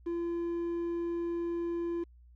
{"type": "tone with quantisation", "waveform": "triangle", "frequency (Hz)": 341.2, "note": "F4", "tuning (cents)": -40, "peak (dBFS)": -29, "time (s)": [0.06, 2.04], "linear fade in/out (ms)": 10, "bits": 9, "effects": ["added 60 Hz sine -54 dBFS peak until 2.35 s", "low-pass 3000 Hz 12 dB/octave"]}